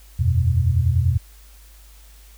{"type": "chord", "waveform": "sine", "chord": "E suspended second", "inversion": "none", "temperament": "equal", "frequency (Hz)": [82.41, 92.5, 123.47], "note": ["E2", "F#2", "B2"], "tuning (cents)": [0, 0, 0], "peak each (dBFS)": [-19, -20, -20], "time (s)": [0.19, 1.18], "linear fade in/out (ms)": 10, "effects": ["added 51 Hz sine -44 dBFS peak until 2.37 s", "white hiss -52 dBFS RMS until 2.37 s"]}